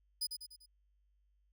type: tone with echo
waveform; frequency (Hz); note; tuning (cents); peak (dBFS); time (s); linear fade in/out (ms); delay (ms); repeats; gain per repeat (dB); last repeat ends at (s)
sawtooth; 4978; D#8; 0; -31; 0.21-0.27; 10; 98; 4; -6; 0.662
effects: added 50 Hz sine -70 dBFS peak until 1.52 s